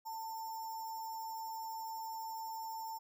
sine tone with sample-and-hold, 894 Hz, A5, 27 cents sharp, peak -40 dBFS, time 0.05-2.99 s, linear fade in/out 20 ms, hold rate 6300 Hz, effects none

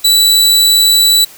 sawtooth tone, 3951 Hz, B7, in tune, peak -3 dBFS, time 0.04-1.25 s, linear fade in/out 10 ms, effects white hiss -37 dBFS RMS until 1.37 s

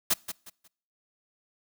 white noise with echo, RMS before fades -23 dBFS, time 0.1-0.14 s, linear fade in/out 10 ms, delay 180 ms, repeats 3, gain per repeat -11 dB, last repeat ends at 0.68 s, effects noise-tail reverb RT60 0.6 s tail -25 dB re dry

